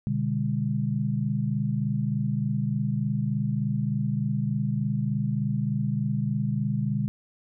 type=chord; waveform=sine; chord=G# diminished; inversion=first; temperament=equal with one note detuned; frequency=123.47 / 146.83 / 202.9 Hz; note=B2 / D3 / G#3; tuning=0 / 0 / -40 cents; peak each=-28 dBFS; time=0.07-7.08 s; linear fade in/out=0 ms; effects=none